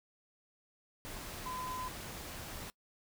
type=tone in noise; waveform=sine; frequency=1015 Hz; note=B5; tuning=47 cents sharp; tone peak=-39 dBFS; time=1.46-1.88 s; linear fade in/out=0 ms; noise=pink; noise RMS=-45 dBFS; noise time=1.05-2.7 s; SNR=+3 dB; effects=noise-tail reverb RT60 0.1 s tail -23 dB re dry